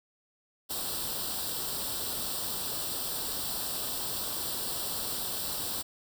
white noise with comb filter, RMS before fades -34 dBFS, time 0.69-5.83 s, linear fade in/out 20 ms, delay 0.23 ms, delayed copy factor +0.75, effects none

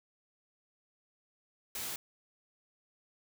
white noise, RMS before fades -39 dBFS, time 1.75-1.96 s, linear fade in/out 2 ms, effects none

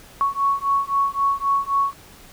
sine beating tone pair, 1108.7 / 1112.5 Hz, C#6 / C#6, 0 / +6 cents, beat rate 3.8 Hz, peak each -21 dBFS, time 0.21-1.93 s, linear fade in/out 0 ms, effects pink hiss -46 dBFS RMS until 2.32 s

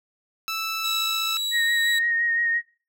15% pulse tone, 1318.5 Hz, E6, in tune, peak -20 dBFS, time 0.48-1.37 s, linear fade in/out 0 ms
40% pulse tone with tremolo, 3900 Hz, B7, 23 cents flat, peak -23 dBFS, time 0.84-1.99 s, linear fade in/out 5 ms, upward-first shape triangle, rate 2 Hz, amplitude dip 25%
sine tone with vibrato, 1864.7 Hz, A#6, in tune, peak -20 dBFS, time 1.51-2.62 s, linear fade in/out 50 ms, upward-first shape sine, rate 5.8 Hz, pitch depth 22 cents each way
effects noise-tail reverb RT60 0.4 s tail -24 dB re dry

